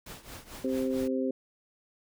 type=noise with tremolo; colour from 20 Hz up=pink; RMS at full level=-42 dBFS; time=0.06-1.08 s; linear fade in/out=5 ms; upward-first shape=triangle; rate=4.5 Hz; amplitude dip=85%
type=harmonic tone; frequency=130.81 Hz; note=C3; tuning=in tune; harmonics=2 / 3 / 4; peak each=-29 / -33 / -33 dBFS; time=0.64-1.31 s; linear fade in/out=5 ms
effects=none